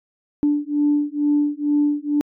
sine beating tone pair, 292 / 294.2 Hz, D4 / D4, -10 / +3 cents, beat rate 2.2 Hz, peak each -19 dBFS, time 0.43-2.21 s, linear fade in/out 0 ms, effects tanh soft clip ceiling -9 dBFS

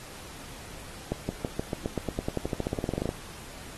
accelerating click train, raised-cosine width 2 ms, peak -15 dBFS, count 24, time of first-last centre 1.12-3.091 s, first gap 170 ms, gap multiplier 0.93, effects pink hiss -45 dBFS RMS until 3.77 s + AAC 32 kbps

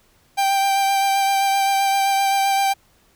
45% pulse tone with vibrato, 786 Hz, G5, 4 cents sharp, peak -16 dBFS, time 0.37-2.74 s, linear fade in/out 20 ms, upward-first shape sine, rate 7.7 Hz, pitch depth 16 cents each way, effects pink hiss -58 dBFS RMS until 3.15 s

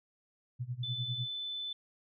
sine tone with tremolo, 123.47 Hz, B2, in tune, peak -32 dBFS, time 0.59-1.28 s, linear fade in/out 20 ms, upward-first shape sine, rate 10 Hz, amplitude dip 90%
sine tone, 3512 Hz, A7, 4 cents flat, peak -36 dBFS, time 0.83-1.73 s, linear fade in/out 5 ms
effects none

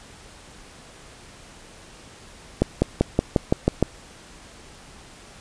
accelerating click train, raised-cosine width 2 ms, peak -3 dBFS, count 8, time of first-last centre 2.62-3.827 s, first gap 200 ms, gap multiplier 0.95, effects pink hiss -46 dBFS RMS until 5.4 s + resampled to 22050 Hz

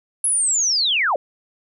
sine linear sweep, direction down, 10700 to 496.4 Hz, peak -16 dBFS, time 0.24-1.16 s, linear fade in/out 2 ms, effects none

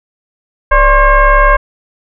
sine tone with frequency modulation, 514 Hz, C5, 31 cents flat, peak -4 dBFS, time 0.71-1.57 s, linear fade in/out 10 ms, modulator 549 Hz, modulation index 2.2, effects none

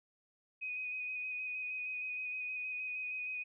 sine tone with vibrato, 2500 Hz, D#7, 8 cents sharp, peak -37 dBFS, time 0.61-3.44 s, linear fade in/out 20 ms, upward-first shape square, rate 6.4 Hz, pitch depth 15 cents each way, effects none

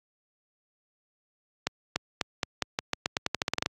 accelerating click train, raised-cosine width 0.2 ms, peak -8 dBFS, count 17, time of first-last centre 1.67-3.66 s, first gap 290 ms, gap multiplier 0.87, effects high-pass 80 Hz 12 dB/octave + Opus 48 kbps

